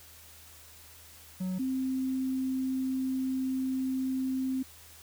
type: tone pair in turn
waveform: triangle / sine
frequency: 185 / 261.6 Hz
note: F#3 / C4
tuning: 0 / 0 cents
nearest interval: tritone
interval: 600 cents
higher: second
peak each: -28 dBFS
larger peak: neither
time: 1.4-1.59 / 1.59-4.63 s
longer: second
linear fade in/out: 10 ms
effects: added 80 Hz sine -58 dBFS peak until 5.02 s + white hiss -53 dBFS RMS until 5.02 s